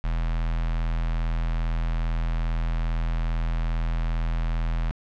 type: tone with notch filter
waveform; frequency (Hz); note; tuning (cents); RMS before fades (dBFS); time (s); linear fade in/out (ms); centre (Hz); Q
square; 41.2; E1; 0; -25; 0.04-4.91; 0; 370; 0.76
effects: low-pass 3000 Hz 12 dB/octave